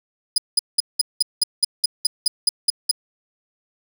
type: tone bursts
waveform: 30% pulse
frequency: 4978 Hz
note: D#8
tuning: in tune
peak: -10 dBFS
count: 13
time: 0.36-2.913 s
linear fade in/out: 5 ms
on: 21 ms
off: 190 ms
effects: none